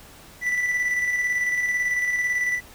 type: tone with tremolo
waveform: triangle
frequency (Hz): 1975.5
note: B6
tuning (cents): 0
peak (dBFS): -18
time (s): 0.41-2.61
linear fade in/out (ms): 50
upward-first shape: square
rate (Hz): 18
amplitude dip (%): 35
effects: pink hiss -47 dBFS RMS until 2.74 s